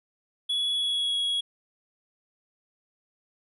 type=tone with pitch glide; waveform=triangle; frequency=3382 to 3330 Hz; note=G#7 to G#7; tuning=+31 to +4 cents; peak=-23 dBFS; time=0.49-1.41 s; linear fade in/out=10 ms; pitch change=-27 cents; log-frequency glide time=0.72-1.18 s; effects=resampled to 32000 Hz